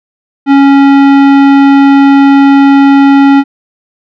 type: tone with tanh clipping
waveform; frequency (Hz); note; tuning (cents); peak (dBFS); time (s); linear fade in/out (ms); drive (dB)
sine; 277.2; C#4; 0; -3; 0.46-3.44; 50; 17
effects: none